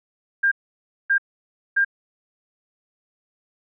sine tone bursts, 1600 Hz, G6, 35 cents sharp, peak -15 dBFS, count 3, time 0.43-1.848 s, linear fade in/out 10 ms, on 86 ms, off 580 ms, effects none

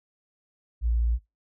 sine tone, 57.8 Hz, A#1, 14 cents flat, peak -21 dBFS, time 0.81-1.19 s, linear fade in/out 50 ms, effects noise-tail reverb RT60 0.2 s tail -20 dB re dry

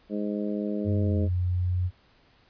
harmonic tone, 103.83 Hz, G#2, in tune, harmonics 2 / 3 / 4 / 5 / 6, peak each -29 / -33 / -35 / -37 / -39 dBFS, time 0.09-1.29 s, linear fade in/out 50 ms
sine tone with pitch glide, 97.7 to 90.11 Hz, G2 to F#2, -5 to -45 cents, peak -23 dBFS, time 0.84-1.91 s, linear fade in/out 50 ms, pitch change -140 cents, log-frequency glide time 0.99-1.18 s
effects pink hiss -61 dBFS RMS until 2.49 s + resampled to 11025 Hz

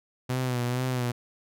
sawtooth tone with vibrato, 125.1 Hz, B2, 23 cents sharp, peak -22 dBFS, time 0.29-1.12 s, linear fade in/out 10 ms, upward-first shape sine, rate 2.2 Hz, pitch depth 53 cents each way, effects none

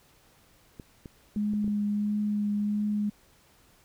clicks, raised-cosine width 3 ms, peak -28 dBFS, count 6, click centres 0.798 / 1.058 / 1.362 / 1.536 / 1.644 / 1.679 s
sine tone with vibrato, 207.7 Hz, G#3, in tune, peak -25 dBFS, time 1.36-3.1 s, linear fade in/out 10 ms, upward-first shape triangle, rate 1.5 Hz, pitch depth 15 cents each way
effects pink hiss -61 dBFS RMS until 3.84 s

